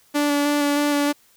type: tone with vibrato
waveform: sawtooth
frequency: 290 Hz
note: D4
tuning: 22 cents flat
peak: -14 dBFS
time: 0.14-1.13 s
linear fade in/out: 20 ms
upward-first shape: square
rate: 3.2 Hz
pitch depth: 12 cents each way
effects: white hiss -57 dBFS RMS until 1.36 s